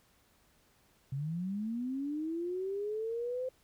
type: linear sweep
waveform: sine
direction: up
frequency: 130.81 to 519 Hz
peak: -33 dBFS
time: 1.12-3.49 s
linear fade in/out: 5 ms
effects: pink hiss -68 dBFS RMS until 3.63 s